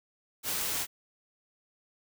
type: noise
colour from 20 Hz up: white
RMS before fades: -32 dBFS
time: 0.43-0.87 s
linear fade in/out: 50 ms
effects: none